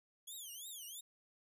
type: tone with vibrato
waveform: 5% pulse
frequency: 3282 Hz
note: G#7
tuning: 21 cents flat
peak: -39 dBFS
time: 0.27-1.01 s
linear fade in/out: 10 ms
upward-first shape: triangle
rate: 3 Hz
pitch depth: 280 cents each way
effects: resampled to 32000 Hz + 13-bit